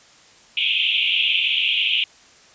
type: band-pass noise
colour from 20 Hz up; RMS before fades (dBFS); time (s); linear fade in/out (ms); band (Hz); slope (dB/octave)
white; -20; 0.57-2.04; 2; 2400 to 3400; 96
effects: white hiss -50 dBFS RMS until 2.54 s + resampled to 16000 Hz